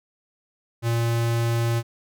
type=tone; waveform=square; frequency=116.54 Hz; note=A#2; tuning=in tune; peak=-21 dBFS; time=0.82-1.83 s; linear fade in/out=50 ms; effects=none